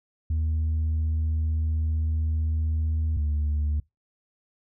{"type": "tone pair in turn", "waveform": "sine", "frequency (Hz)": [78.9, 74.47], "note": ["D#2", "D2"], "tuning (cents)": [25, 25], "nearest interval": "minor second", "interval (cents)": 100, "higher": "first", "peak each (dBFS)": -20, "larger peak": "neither", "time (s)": [[0.3, 3.17], [3.17, 3.8]], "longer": "first", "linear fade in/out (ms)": 5, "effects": ["noise-tail reverb RT60 0.2 s tail -25 dB re dry", "tanh soft clip ceiling -21 dBFS"]}